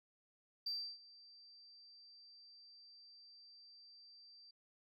sine tone with ADSR envelope, 4680 Hz, D8, 7 cents flat, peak -36 dBFS, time 0.66-4.51 s, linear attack 8 ms, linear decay 310 ms, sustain -22 dB, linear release 6 ms, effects tanh soft clip ceiling -34 dBFS

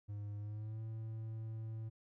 triangle tone with pitch glide, 103.1 to 111.14 Hz, G#2 to A2, -12 to +18 cents, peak -39 dBFS, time 0.08-1.9 s, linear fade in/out 20 ms, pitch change +130 cents, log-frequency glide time 0.38-0.82 s, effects none

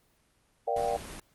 sine chord, G minor seventh, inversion first, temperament just, 470.4 / 588 / 705.6 / 784 Hz, Bb4 / D5 / F5 / G5, +16 / +2 / +18 / 0 cents, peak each -32 dBFS, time 0.67-0.97 s, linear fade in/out 10 ms
pink noise, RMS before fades -42 dBFS, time 0.76-1.2 s, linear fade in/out 5 ms
effects pink hiss -68 dBFS RMS until 1.34 s + Opus 24 kbps

